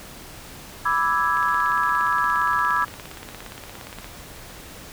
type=chord; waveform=sine; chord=E dominant seventh; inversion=second; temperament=equal; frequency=987.8 / 1174.7 / 1318.5 / 1661.2 Hz; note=B5 / D6 / E6 / G#6; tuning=0 / 0 / 0 / 0 cents; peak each=-24 dBFS; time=0.85-2.85 s; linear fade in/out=10 ms
type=click train; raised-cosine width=0.3 ms; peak=-21 dBFS; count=47; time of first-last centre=1.37-4.044 s; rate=17.2 Hz
effects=pink hiss -41 dBFS RMS until 4.92 s